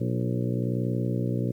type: harmonic tone with a mistuned harmonic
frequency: 61.1 Hz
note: B1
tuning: 18 cents flat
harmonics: 2 / 3 / 4 / 5 / 6 / 7 / 8 / 9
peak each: -27 / -31 / -33 / -35 / -37 / -38 / -39 / -40 dBFS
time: 0-1.52 s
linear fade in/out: 10 ms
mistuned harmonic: 6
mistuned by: -45 cents
effects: 10-bit